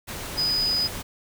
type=tone in noise; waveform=sine; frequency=4977 Hz; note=D#8; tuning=in tune; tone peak=-21 dBFS; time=0.37-0.88 s; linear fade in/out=20 ms; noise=pink; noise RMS=-34 dBFS; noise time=0.07-1.03 s; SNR=+10 dB; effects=none